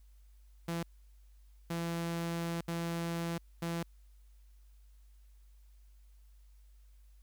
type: tone bursts at uneven times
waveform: sawtooth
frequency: 168.5 Hz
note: E3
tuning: 38 cents sharp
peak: -30 dBFS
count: 4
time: 0.68-0.83 / 1.7-2.61 / 2.68-3.38 / 3.62-3.83 s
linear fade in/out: 5 ms
effects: added 50 Hz sine -56 dBFS peak until 7.22 s + white hiss -75 dBFS RMS until 7.22 s